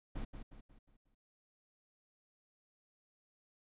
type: noise with echo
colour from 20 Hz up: brown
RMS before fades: -40 dBFS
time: 0.15-0.25 s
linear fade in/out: 10 ms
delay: 180 ms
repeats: 5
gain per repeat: -7 dB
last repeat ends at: 1.15 s
effects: resampled to 8000 Hz